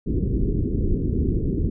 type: low-pass noise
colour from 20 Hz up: pink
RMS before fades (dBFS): -22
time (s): 0.06-1.7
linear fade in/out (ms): 10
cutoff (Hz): 400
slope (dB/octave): 48
effects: none